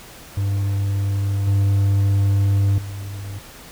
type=tone with level steps; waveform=triangle; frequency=99.3 Hz; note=G2; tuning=23 cents sharp; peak=-16 / -12 / -26 dBFS; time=0.37-3.39 s; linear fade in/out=5 ms; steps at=1.47 / 2.78 s; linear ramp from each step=2 ms; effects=pink hiss -41 dBFS RMS until 3.71 s